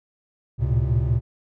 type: tone cluster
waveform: triangle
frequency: 70.5 / 111.7 / 117 / 132 Hz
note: C#2 / A2 / A#2 / C3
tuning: +30 / +27 / +7 / +16 cents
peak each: -22 dBFS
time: 0.58-1.21 s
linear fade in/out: 50 ms
effects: none